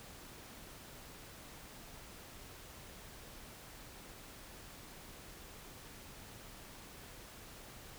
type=silence; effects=pink hiss -53 dBFS RMS until 7.98 s